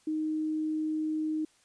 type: tone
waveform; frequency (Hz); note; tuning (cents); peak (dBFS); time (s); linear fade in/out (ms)
sine; 311.1; D#4; 0; -28; 0.07-1.45; 5
effects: white hiss -65 dBFS RMS until 1.64 s + resampled to 22050 Hz